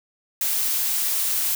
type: noise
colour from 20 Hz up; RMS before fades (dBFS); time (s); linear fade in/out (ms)
blue; -23; 0.41-1.55; 2
effects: none